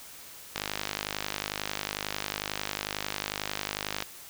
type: click train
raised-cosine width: 0.2 ms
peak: -12 dBFS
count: 178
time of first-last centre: 0.56-4.024 s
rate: 51.1 Hz
effects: white hiss -47 dBFS RMS until 4.29 s

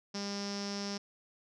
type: tone with low-pass filter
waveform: sawtooth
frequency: 201.1 Hz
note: G3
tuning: 44 cents sharp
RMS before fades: -38 dBFS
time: 0.14-0.98 s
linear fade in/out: 10 ms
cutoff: 5400 Hz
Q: 9.9
effects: none

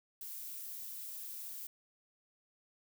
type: noise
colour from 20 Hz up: violet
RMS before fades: -45 dBFS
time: 0.21-1.67 s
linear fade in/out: 2 ms
effects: none

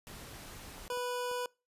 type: noise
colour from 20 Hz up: pink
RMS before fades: -48 dBFS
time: 0.07-0.88 s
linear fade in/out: 0 ms
type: clicks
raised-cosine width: 1 ms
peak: -37 dBFS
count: 4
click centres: 0.781 / 0.923 / 0.973 / 1.314 s
type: tone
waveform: 25% pulse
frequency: 493 Hz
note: B4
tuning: 3 cents flat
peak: -30 dBFS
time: 0.9-1.46 s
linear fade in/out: 2 ms
effects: noise-tail reverb RT60 0.3 s tail -25 dB re dry + resampled to 32000 Hz

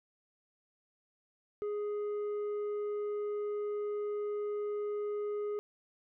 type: tone with tanh clipping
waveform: sine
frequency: 415.3 Hz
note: G#4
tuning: in tune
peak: -34 dBFS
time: 1.62-5.59 s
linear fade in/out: 0 ms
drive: 5 dB
effects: none

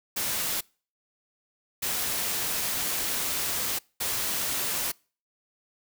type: noise bursts at uneven times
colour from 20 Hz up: white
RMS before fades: -29 dBFS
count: 3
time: 0.16-0.61 / 1.82-3.79 / 4-4.92 s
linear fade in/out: 10 ms
effects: noise-tail reverb RT60 0.4 s tail -26 dB re dry

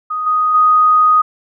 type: tone with level steps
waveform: sine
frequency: 1246 Hz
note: D#6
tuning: 2 cents sharp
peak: -17 / -11 / -7 dBFS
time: 0.1-1.22 s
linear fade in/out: 10 ms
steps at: 0.26 / 0.54 s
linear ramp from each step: 10 ms
effects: none

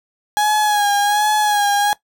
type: tone with vibrato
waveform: 35% pulse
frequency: 830.6 Hz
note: G#5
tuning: in tune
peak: -12 dBFS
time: 0.37-1.93 s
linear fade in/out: 0 ms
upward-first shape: sine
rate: 1.3 Hz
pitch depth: 42 cents each way
effects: noise-tail reverb RT60 0.1 s tail -18 dB re dry

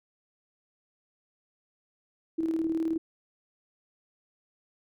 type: tone with tremolo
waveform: sine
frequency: 324.7 Hz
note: E4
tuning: 26 cents flat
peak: -24 dBFS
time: 2.38-2.98 s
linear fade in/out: 10 ms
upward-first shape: square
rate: 19 Hz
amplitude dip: 45%
effects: none

